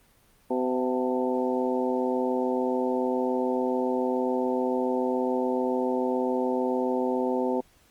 harmonic tone with a mistuned harmonic, 127 Hz, B2, 49 cents sharp, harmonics 2 / 3 / 4 / 5 / 6 / 7, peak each -28 / -29 / -29 / -36 / -38 / -33 dBFS, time 0.5-7.61 s, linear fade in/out 10 ms, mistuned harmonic 5, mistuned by +67 cents, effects pink hiss -61 dBFS RMS until 7.9 s + Opus 32 kbps

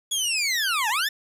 20% pulse linear two-way sweep, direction down then up, 3397 to 815 to 1834 Hz, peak -17 dBFS, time 0.11-1.09 s, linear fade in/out 10 ms, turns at 0.89 s, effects resampled to 32000 Hz + 8-bit

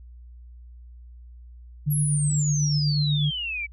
sine tone with tremolo, 147.5 Hz, D3, 8 cents sharp, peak -19 dBFS, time 1.86-3.31 s, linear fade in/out 20 ms, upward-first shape triangle, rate 8.1 Hz, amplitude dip 30%
sine exponential sweep, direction down, 11610 to 2258 Hz, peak -27 dBFS, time 1.9-3.67 s, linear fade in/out 20 ms
effects added 60 Hz sine -42 dBFS peak until 3.72 s

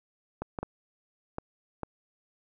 clicks, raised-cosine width 1 ms, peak -19 dBFS, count 5, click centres 0.42 / 0.588 / 0.63 / 1.384 / 1.833 s, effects none

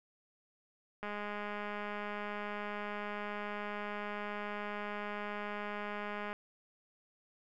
click train, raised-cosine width 0.5 ms, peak -26 dBFS, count 1098, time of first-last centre 1.03-6.33 s, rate 207 Hz, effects none

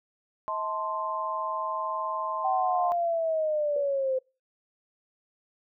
sine chord, A diminished, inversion second, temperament equal with one note detuned, 638.3 / 880 / 1046.5 Hz, Eb5 / A5 / C6, +44 / 0 / 0 cents, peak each -35 / -35 / -30 dBFS, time 0.48-2.92 s, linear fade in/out 0 ms
sine linear sweep, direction down, 770 to 515 Hz, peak -24 dBFS, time 2.44-4.19 s, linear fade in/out 10 ms
sine tone with exponential decay, 502 Hz, B4, 28 cents sharp, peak -30 dBFS, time 3.76-3.99 s, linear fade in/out 2 ms, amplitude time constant 48 ms
effects noise-tail reverb RT60 0.3 s tail -26 dB re dry

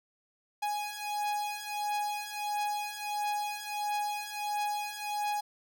45% pulse beating tone pair, 830.6 / 832.1 Hz, G#5 / G#5, 0 / +3 cents, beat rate 1.5 Hz, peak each -36 / -34 dBFS, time 0.62-5.41 s, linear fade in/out 10 ms, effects none

